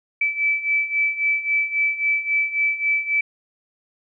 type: beating tone pair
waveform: sine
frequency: 2309 / 2312.7 Hz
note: D7 / D7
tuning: -30 / -27 cents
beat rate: 3.7 Hz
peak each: -24 / -20 dBFS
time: 0.21-3.21 s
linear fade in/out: 5 ms
effects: none